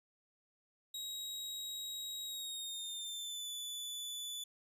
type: tone with pitch glide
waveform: sawtooth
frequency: 3813 to 3476 Hz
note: A#7 to A7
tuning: +38 to -22 cents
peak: -38 dBFS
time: 0.94-4.44 s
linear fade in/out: 5 ms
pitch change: -160 cents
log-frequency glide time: 2.25-3.5 s
effects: resampled to 32000 Hz